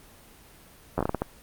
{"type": "slowing click train", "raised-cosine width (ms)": 1, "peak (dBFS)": -11, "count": 8, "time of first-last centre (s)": [0.98, 1.22], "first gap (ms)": 11, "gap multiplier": 1.37, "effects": ["pink hiss -52 dBFS RMS until 1.42 s", "Opus 24 kbps"]}